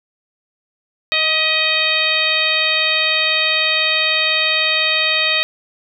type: harmonic tone with a mistuned harmonic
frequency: 626 Hz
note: D#5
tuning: 10 cents sharp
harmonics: 1 / 2 / 3 / 4 / 5 / 6 / 7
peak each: -26 / -27 / -22 / -18 / -23 / -20 / -24 dBFS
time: 1.12-5.43 s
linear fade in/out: 0 ms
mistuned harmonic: 3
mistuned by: +31 cents
effects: none